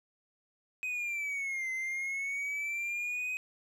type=linear two-way sweep; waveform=triangle; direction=down then up; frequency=2522 to 2056 to 2522 Hz; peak=-31 dBFS; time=0.83-3.37 s; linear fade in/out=0 ms; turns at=1.71 s; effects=none